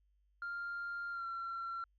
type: tone with pitch glide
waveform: sine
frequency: 1396.9 to 1361.1 Hz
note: F6 to F6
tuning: 0 to -45 cents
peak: -37 dBFS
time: 0.42-1.84 s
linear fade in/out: 2 ms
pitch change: -45 cents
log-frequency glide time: 1.11-1.26 s
effects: tanh soft clip ceiling -36 dBFS + added 50 Hz sine -70 dBFS peak until 1.98 s